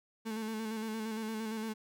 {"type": "tone with vibrato", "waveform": "35% pulse", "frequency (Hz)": 220, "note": "A3", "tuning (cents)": 0, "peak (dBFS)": -34, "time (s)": [0.25, 1.74], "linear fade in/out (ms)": 20, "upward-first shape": "square", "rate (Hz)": 8.7, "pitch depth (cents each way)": 31, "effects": []}